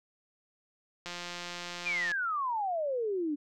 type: click train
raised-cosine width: 0.2 ms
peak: -22 dBFS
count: 186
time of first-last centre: 1.06-2.117 s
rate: 175 Hz
type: exponential sweep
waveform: sine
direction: down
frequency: 2489 to 282.5 Hz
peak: -29 dBFS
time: 1.85-3.36 s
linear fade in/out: 20 ms
effects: none